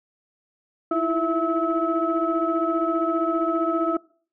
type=tone cluster; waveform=sine; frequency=323 / 338.1 / 662 / 1295 Hz; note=E4 / E4 / E5 / E6; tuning=-35 / +44 / +7 / -31 cents; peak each=-25 dBFS; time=0.91-3.97 s; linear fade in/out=5 ms; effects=noise-tail reverb RT60 0.5 s tail -24 dB re dry + tanh soft clip ceiling -11 dBFS